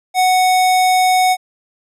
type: tone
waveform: square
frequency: 740 Hz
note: F#5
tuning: in tune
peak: -11 dBFS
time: 0.14-1.37 s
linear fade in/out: 50 ms
effects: resampled to 32000 Hz